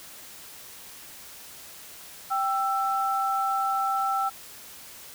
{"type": "tone pair together", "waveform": "sine", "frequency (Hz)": [783.1, 1330], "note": ["G5", "E6"], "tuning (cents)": [-2, 15], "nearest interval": "major sixth", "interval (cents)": 917, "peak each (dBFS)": -26, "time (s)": [2.3, 4.3], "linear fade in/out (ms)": 20, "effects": ["white hiss -45 dBFS RMS until 5.14 s"]}